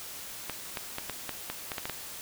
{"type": "clicks", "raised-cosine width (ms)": 0.3, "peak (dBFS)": -17, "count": 10, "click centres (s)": [0.497, 0.772, 0.984, 1.097, 1.293, 1.5, 1.718, 1.782, 1.855, 1.897], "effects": ["white hiss -42 dBFS RMS until 2.21 s"]}